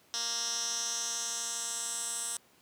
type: tone with band-pass filter sweep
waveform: 10% pulse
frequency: 233.1 Hz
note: A#3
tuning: in tune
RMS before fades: -35 dBFS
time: 0.14-2.37 s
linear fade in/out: 0 ms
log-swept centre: 5200 to 8500 Hz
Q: 3.8
effects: pink hiss -63 dBFS RMS until 2.61 s + high-pass 150 Hz 12 dB/octave